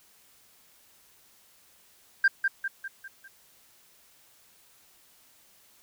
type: tone with echo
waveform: sine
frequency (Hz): 1585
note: G6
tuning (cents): +19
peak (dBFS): -15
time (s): 2.24-2.28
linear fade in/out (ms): 5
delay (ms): 200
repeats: 5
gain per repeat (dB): -6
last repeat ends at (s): 3.28
effects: tanh soft clip ceiling -15 dBFS + white hiss -60 dBFS RMS until 5.82 s